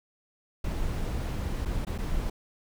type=noise with dropouts; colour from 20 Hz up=brown; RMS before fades=-30 dBFS; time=0.64-2.3 s; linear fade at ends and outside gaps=5 ms; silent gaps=1.652-1.656 / 1.85-1.868 / 1.98-1.985 s; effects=none